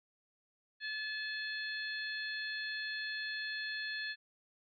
harmonic tone with a mistuned harmonic, 863 Hz, A5, 34 cents flat, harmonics 2 / 3 / 4 / 5, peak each -38 / -47 / -47 / -44 dBFS, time 0.8-4.16 s, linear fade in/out 50 ms, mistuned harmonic 5, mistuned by -26 cents, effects MP3 48 kbps

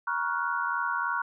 sine chord, Gb major seventh, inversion first, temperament equal with one note detuned, 950.8 / 1108.7 / 1396.9 / 1480 Hz, Bb5 / Db6 / F6 / Gb6, +34 / 0 / 0 / 0 cents, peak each -32 dBFS, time 0.07-1.22 s, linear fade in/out 5 ms, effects none

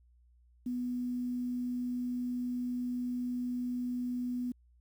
sine tone with quantisation, 246.9 Hz, B3, in tune, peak -32 dBFS, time 0.66-4.52 s, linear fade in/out 5 ms, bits 10, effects added 60 Hz sine -61 dBFS peak until 4.8 s

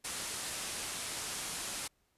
white low-pass noise, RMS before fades -40 dBFS, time 0.04-1.88 s, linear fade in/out 10 ms, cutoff 11000 Hz, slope 48 dB/octave, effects pink hiss -75 dBFS RMS until 2.17 s + resampled to 32000 Hz

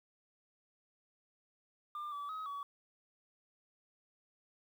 sine tone with pitch steps, 1196 / 1151 / 1270 / 1134 Hz, D6 / D6 / D#6 / C#6, +31 / -35 / +35 / +39 cents, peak -37 dBFS, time 1.95-2.63 s, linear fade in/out 2 ms, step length 170 ms, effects tanh soft clip ceiling -38 dBFS + 11-bit

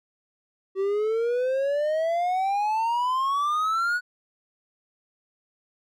triangle exponential sweep, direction up, 380.6 to 1480 Hz, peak -20 dBFS, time 0.75-4.01 s, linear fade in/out 50 ms, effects none

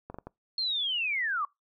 clicks, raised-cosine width 1 ms, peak -26 dBFS, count 4, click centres 0.1 / 0.144 / 0.186 / 0.27 s
sine linear sweep, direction down, 4291 to 1100 Hz, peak -27 dBFS, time 0.58-1.45 s, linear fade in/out 2 ms
effects noise-tail reverb RT60 0.2 s tail -25 dB re dry

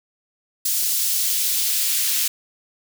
white noise with high-pass filter sweep, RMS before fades -21 dBFS, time 0.65-2.28 s, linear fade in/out 5 ms, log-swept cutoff 4700 to 2600 Hz, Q 0.76, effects none

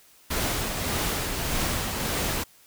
pink noise with tremolo, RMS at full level -26 dBFS, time 0.3-2.44 s, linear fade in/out 10 ms, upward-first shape triangle, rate 1.7 Hz, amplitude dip 40%, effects white hiss -56 dBFS RMS until 2.66 s

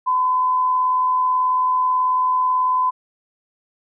sine tone with amplitude modulation, 1014 Hz, B5, 45 cents sharp, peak -14 dBFS, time 0.06-2.91 s, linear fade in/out 20 ms, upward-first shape sine, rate 78.3 Hz, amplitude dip 25%, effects none

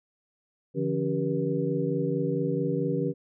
sine tone cluster, 146.8 / 171.3 / 278.3 / 388.8 / 478.9 Hz, D3 / F3 / C#4 / G4 / A#4, 0 / -33 / +7 / -14 / +47 cents, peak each -31 dBFS, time 0.74-3.14 s, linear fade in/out 50 ms, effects none

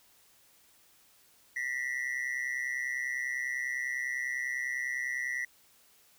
triangle tone with amplitude modulation, 1945 Hz, B6, 27 cents flat, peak -26 dBFS, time 1.56-5.45 s, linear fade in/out 5 ms, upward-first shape sine, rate 130 Hz, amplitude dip 85%, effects white hiss -63 dBFS RMS until 6.18 s

